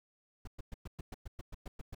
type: noise bursts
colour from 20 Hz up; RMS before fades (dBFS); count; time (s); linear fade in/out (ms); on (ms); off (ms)
brown; -42; 12; 0.45-1.948; 5; 24; 110
effects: none